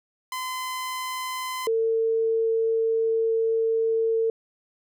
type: tone pair in turn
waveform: sawtooth / sine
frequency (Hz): 1024 / 450.6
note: C6 / A4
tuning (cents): -38 / +41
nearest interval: octave + major second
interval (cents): 1421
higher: first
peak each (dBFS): -25 / -20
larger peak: second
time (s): 0.32-1.67 / 1.67-4.3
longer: second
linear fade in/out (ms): 2
effects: none